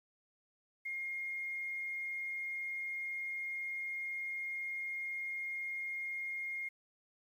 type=tone with quantisation; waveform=sine; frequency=2134 Hz; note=C7; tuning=34 cents sharp; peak=-37 dBFS; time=0.85-6.69 s; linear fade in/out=10 ms; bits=11; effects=none